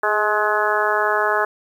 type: harmonic tone with a mistuned harmonic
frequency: 211.6 Hz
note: G#3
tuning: 33 cents sharp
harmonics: 2 / 3 / 4 / 5 / 6 / 7 / 8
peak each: -24 / -24 / -24 / -24 / -24 / -24 / -24 dBFS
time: 0.03-1.45 s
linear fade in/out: 5 ms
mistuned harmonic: 2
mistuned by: -19 cents
effects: 8-bit